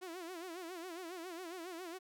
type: tone with vibrato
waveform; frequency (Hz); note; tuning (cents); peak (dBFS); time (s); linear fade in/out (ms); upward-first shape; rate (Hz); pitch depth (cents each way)
sawtooth; 350; F4; +4; -40; 0.01-1.99; 20; sine; 7.3; 130
effects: none